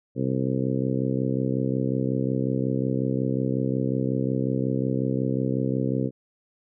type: harmonic tone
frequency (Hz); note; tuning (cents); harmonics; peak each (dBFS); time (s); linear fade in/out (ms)
65.5; C2; +2; 2 / 3 / 4 / 5 / 6 / 7 / 8; -27 / -29 / -28 / -32 / -34 / -32 / -35; 0.15-6.11; 50
effects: none